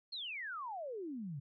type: exponential sweep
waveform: sine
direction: down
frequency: 4370 to 130.81 Hz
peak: -40 dBFS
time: 0.12-1.4 s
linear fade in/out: 10 ms
effects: none